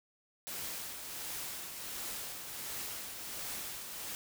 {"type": "noise with tremolo", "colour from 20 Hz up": "white", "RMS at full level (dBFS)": -40, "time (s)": [0.47, 4.15], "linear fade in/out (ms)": 0, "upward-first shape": "triangle", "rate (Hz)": 1.4, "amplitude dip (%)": 45, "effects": []}